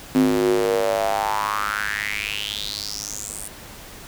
square tone with high-pass filter sweep, 51.91 Hz, G#1, in tune, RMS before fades -23 dBFS, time 0.15-3.48 s, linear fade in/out 0 ms, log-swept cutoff 250 to 9400 Hz, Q 5.9, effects pink hiss -40 dBFS RMS until 4.07 s

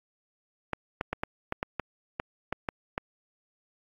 clicks, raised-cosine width 0.5 ms, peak -14 dBFS, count 11, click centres 0.733 / 1.011 / 1.13 / 1.235 / 1.524 / 1.629 / 1.797 / 2.199 / 2.526 / 2.688 / 2.979 s, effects AAC 32 kbps

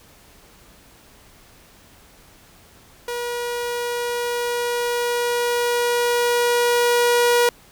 sawtooth tone with level ramp, 480.8 Hz, B4, 46 cents flat, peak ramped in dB -21 to -10 dBFS, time 3.08-7.49 s, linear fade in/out 2 ms, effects pink hiss -50 dBFS RMS until 7.71 s

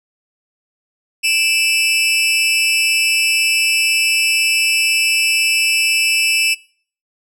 sawtooth tone with amplitude modulation, 2636 Hz, E7, 1 cent flat, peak -6 dBFS, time 1.23-6.55 s, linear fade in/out 20 ms, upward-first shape sine, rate 282 Hz, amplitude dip 80%, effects noise-tail reverb RT60 0.5 s tail -24 dB re dry + low-pass 12000 Hz 12 dB/octave

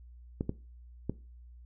clicks, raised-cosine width 3 ms, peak -18 dBFS, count 3, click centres 0.409 / 0.494 / 1.096 s, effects noise-tail reverb RT60 0.3 s tail -18 dB re dry + added 60 Hz sine -49 dBFS peak until 1.65 s

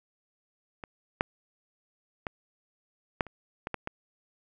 clicks, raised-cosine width 0.5 ms, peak -24 / -9 / -17 / -10 / -30 / -18 / -16 / -18 dBFS, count 8, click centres 0.838 / 1.209 / 2.268 / 3.208 / 3.267 / 3.671 / 3.743 / 3.874 s, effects none

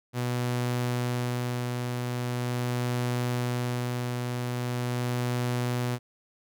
sawtooth tone with tremolo, 122.8 Hz, B2, 9 cents flat, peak -22 dBFS, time 0.13-5.99 s, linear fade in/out 50 ms, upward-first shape sine, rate 0.42 Hz, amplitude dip 30%, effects none

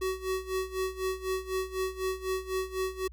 square tone with tremolo, 376.2 Hz, F#4, 29 cents sharp, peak -28 dBFS, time 0.01-3.08 s, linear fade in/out 10 ms, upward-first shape sine, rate 4 Hz, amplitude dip 85%, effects added 60 Hz sine -45 dBFS peak until 3.12 s

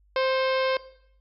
harmonic tone with a mistuned harmonic, 524 Hz, C5, 2 cents sharp, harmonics 1 / 2 / 3 / 4 / 5 / 6 / 7 / 8 / 9 / 10, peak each -23 / -29 / -33 / -35 / -37 / -39 / -40 / -41 / -42 / -43 dBFS, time 0.16-0.77 s, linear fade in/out 2 ms, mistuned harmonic 4, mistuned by +47 cents, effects noise-tail reverb RT60 0.7 s tail -18 dB re dry + added 50 Hz sine -58 dBFS peak until 1.2 s

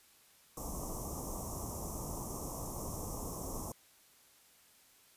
pink band-stop noise, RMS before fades -41 dBFS, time 0.57-3.72 s, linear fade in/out 2 ms, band 1200 to 5500 Hz, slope 96 dB/octave, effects white hiss -64 dBFS RMS until 5.16 s + resampled to 32000 Hz

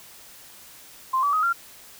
sine tone with pitch steps, 1046.5 / 1147.8 / 1259 / 1380.9 Hz, C6 / D6 / D#6 / F6, 0 / -40 / +20 / -20 cents, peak -19 dBFS, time 1.13-1.53 s, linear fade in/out 10 ms, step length 100 ms, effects white hiss -47 dBFS RMS until 1.99 s

